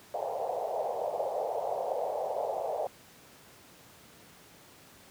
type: band-pass noise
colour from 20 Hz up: white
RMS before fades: -33 dBFS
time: 0.14-2.87 s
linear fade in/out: 0 ms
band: 470 to 790 Hz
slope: 48 dB/octave
effects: pink hiss -55 dBFS RMS until 5.1 s + high-pass 100 Hz 12 dB/octave